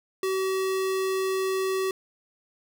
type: tone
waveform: square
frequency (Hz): 380.5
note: F#4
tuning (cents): +48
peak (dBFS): -25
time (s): 0.23-1.91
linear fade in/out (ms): 2
effects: none